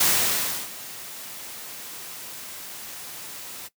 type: noise with ADSR envelope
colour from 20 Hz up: white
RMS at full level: -19 dBFS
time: 0-3.69 s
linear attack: 8 ms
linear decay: 680 ms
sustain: -19 dB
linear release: 26 ms
effects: noise-tail reverb RT60 0.1 s tail -18 dB re dry + high-pass 100 Hz 12 dB/octave